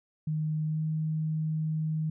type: tone with pitch glide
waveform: sine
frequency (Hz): 154.9 to 156.7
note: D#3 to D#3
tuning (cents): -7 to +13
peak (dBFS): -27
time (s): 0.27-2.1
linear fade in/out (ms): 5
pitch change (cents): +20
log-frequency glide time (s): 0.66-0.81
effects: none